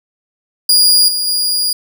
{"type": "tone with level steps", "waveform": "sawtooth", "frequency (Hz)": 4857, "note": "D#8", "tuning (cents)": -43, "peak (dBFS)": [-4, -12, -10], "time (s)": [0.69, 1.73], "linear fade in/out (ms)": 5, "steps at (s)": [1.08, 1.27], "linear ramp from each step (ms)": 5, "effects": []}